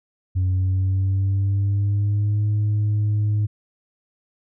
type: tone with pitch glide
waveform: sine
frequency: 92.5 to 105.03 Hz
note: F#2 to G#2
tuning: 0 to +20 cents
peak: -15 dBFS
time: 0.35-3.47 s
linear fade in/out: 20 ms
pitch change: +220 cents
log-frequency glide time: 0.47-2.46 s
effects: tanh soft clip ceiling -16 dBFS